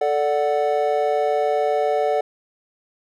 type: chord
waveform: triangle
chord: D major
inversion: second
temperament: equal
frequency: 440 / 587.3 / 740 Hz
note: A4 / D5 / F#5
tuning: 0 / 0 / 0 cents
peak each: -20 dBFS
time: 0.01-2.21 s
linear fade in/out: 5 ms
effects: none